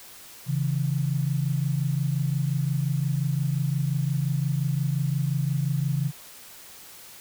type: tone pair together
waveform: sine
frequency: 135.9 / 161.61 Hz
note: C#3 / E3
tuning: -34 / -34 cents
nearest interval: minor third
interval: 300 cents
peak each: -24 / -27 dBFS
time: 0.46-6.12 s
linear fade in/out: 50 ms
effects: white hiss -46 dBFS RMS until 7.2 s